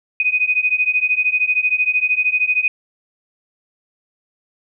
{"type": "beating tone pair", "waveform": "sine", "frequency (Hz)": [2489, 2502], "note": ["D#7", "D#7"], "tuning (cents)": [0, 9], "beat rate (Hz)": 13, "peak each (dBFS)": [-18, -17], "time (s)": [0.2, 2.68], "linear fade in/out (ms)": 2, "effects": []}